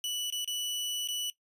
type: tone with dropouts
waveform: sawtooth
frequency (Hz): 2960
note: F#7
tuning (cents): 0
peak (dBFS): -28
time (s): 0.04-1.3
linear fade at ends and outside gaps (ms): 1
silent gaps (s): 0.302-0.324 / 0.446-0.476 / 1.075-1.086
effects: noise-tail reverb RT60 0.1 s tail -17 dB re dry + resampled to 32000 Hz